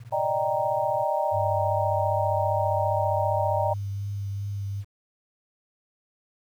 sine tone with tremolo, 116.54 Hz, A#2, in tune, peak -36 dBFS, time 0-1.05 s, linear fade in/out 5 ms, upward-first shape triangle, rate 17 Hz, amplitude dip 100%
sine chord, Eb major seventh, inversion third, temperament equal, 587.3 / 622.3 / 784 / 932.3 Hz, D5 / Eb5 / G5 / Bb5, 0 / 0 / 0 / 0 cents, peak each -28 dBFS, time 0.12-3.74 s, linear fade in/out 10 ms
sine tone with vibrato, 100.1 Hz, G2, 37 cents sharp, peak -28 dBFS, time 1.31-4.85 s, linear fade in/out 50 ms, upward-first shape triangle, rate 2.6 Hz, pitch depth 21 cents each way
effects 9-bit

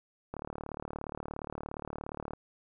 click train, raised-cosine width 1 ms, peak -24 dBFS, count 75, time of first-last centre 0.34-2.335 s, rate 37.1 Hz, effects none

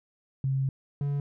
sine / triangle tone pair in turn, 134.4 / 142.39 Hz, C3 / C#3, +47 / +47 cents, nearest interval minor second, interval 100 cents, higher second, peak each -24 dBFS, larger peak neither, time 0.44-0.69 / 1.01-1.2 s, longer first, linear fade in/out 2 ms, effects none

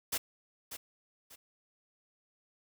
white noise with echo, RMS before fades -33 dBFS, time 0.12-0.18 s, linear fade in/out 10 ms, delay 590 ms, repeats 2, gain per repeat -10 dB, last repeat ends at 1.36 s, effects none

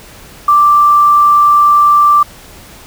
sine tone with quantisation, 1175 Hz, D6, 1 cent sharp, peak -4 dBFS, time 0.48-2.23 s, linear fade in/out 5 ms, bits 5, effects pink hiss -36 dBFS RMS until 2.86 s

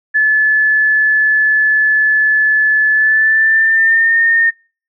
sine tone with pitch glide, 1728 to 1829.7 Hz, A6 to A#6, -32 to -33 cents, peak -8 dBFS, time 0.14-4.51 s, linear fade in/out 20 ms, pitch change +99 cents, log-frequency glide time 2.92-4.18 s, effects noise-tail reverb RT60 0.4 s tail -25 dB re dry

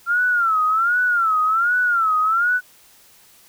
sine tone with vibrato, 1363 Hz, F6, 43 cents flat, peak -15 dBFS, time 0.06-2.61 s, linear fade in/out 50 ms, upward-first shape sine, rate 1.3 Hz, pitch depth 150 cents each way, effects white hiss -51 dBFS RMS until 3.48 s

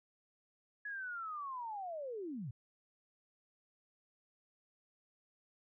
sine linear sweep, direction down, 1697 to 103.1 Hz, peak -40 dBFS, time 0.85-2.51 s, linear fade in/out 5 ms, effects none

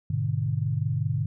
sine chord, G# diminished, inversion none, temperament just, 103.83 / 124.59 / 149.51 Hz, G#2 / B2 / D3, 0 / +16 / +31 cents, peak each -28 dBFS, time 0.1-1.26 s, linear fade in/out 5 ms, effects none

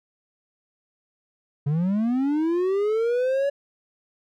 triangle linear sweep, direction up, 138 to 569 Hz, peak -18 dBFS, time 1.66-3.5 s, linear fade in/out 10 ms, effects none

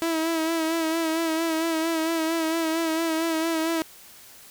sawtooth tone with vibrato, 325.1 Hz, E4, 24 cents flat, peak -19 dBFS, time 0.02-3.82 s, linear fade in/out 0 ms, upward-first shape sine, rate 4.4 Hz, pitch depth 42 cents each way, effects white hiss -48 dBFS RMS until 4.5 s

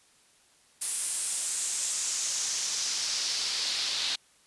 pink noise with band-pass filter sweep, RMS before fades -31 dBFS, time 0.81-4.16 s, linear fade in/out 10 ms, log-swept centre 9800 to 4000 Hz, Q 2.6, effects white hiss -62 dBFS RMS until 4.46 s + resampled to 24000 Hz

